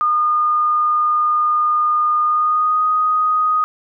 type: tone with pitch glide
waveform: sine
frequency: 1220 to 1246.4 Hz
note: D#6 to D#6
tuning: -34 to +3 cents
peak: -13 dBFS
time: 0.01-3.64 s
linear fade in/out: 0 ms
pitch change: +37 cents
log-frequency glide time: 2.23-2.84 s
effects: none